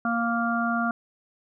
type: harmonic tone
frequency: 233.1 Hz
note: A#3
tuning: in tune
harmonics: 1 / 3 / 5 / 6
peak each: -26 / -29 / -31 / -28 dBFS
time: 0.05-0.91 s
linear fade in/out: 2 ms
effects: none